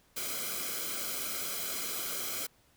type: noise with comb filter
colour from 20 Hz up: white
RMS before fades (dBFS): -36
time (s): 0.16-2.47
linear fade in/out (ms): 10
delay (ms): 1.1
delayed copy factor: -0.75
effects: pink hiss -66 dBFS RMS until 2.76 s